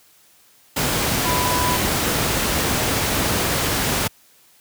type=tone in noise; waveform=sine; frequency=992 Hz; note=B5; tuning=7 cents sharp; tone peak=-22 dBFS; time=1.25-1.77 s; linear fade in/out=10 ms; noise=pink; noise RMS=-20 dBFS; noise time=0.76-4.08 s; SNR=-5 dB; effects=white hiss -54 dBFS RMS until 4.6 s + high-pass 60 Hz 12 dB/octave